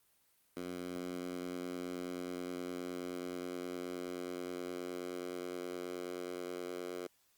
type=tone with high-pass filter sweep; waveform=10% pulse; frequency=89.5 Hz; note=F2; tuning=43 cents sharp; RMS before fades=-42 dBFS; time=0.57-7.07 s; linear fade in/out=0 ms; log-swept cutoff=240 to 380 Hz; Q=2.1; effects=white hiss -72 dBFS RMS until 7.37 s + Opus 32 kbps